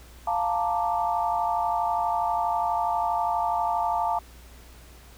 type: chord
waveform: sine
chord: Bb major seventh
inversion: second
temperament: equal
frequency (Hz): 698.5 / 880 / 932.3 / 1174.7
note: F5 / A5 / Bb5 / D6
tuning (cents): 0 / 0 / 0 / 0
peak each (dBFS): -27 / -26 / -31 / -32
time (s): 0.27-4.19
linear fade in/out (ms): 5
effects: added 60 Hz sine -47 dBFS peak until 5.17 s + pink hiss -52 dBFS RMS until 5.17 s